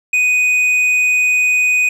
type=tone with tanh clipping; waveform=triangle; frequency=2490 Hz; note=D#7; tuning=1 cent sharp; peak=-12 dBFS; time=0.13-1.89 s; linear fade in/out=5 ms; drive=10 dB; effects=none